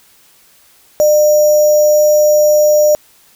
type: tone with sample-and-hold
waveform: sine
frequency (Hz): 601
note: D5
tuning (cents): +40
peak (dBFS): -6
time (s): 1-2.95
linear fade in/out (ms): 0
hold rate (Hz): 6300
effects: white hiss -48 dBFS RMS until 3.35 s